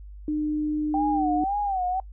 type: tone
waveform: sine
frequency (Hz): 302.5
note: D#4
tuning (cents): -49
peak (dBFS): -23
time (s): 0.28-1.44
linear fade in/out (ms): 2
type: tone with vibrato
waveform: sine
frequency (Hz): 772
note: G5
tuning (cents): -27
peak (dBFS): -23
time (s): 0.94-2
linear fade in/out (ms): 2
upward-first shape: sine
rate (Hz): 1.9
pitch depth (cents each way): 120
effects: noise-tail reverb RT60 0.1 s tail -25 dB re dry + added 50 Hz sine -39 dBFS peak until 2.12 s